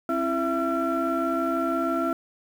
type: tone cluster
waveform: sine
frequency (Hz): 266.9 / 333.2 / 669 / 1354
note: C4 / E4 / E5 / E6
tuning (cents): +35 / +19 / +25 / +46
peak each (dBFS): -27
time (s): 0.09-2.13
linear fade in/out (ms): 2
effects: tanh soft clip ceiling -17 dBFS + 8-bit